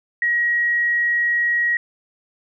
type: tone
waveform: sine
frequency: 1900 Hz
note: A#6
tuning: 33 cents sharp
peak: -16 dBFS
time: 0.22-1.77 s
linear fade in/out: 2 ms
effects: none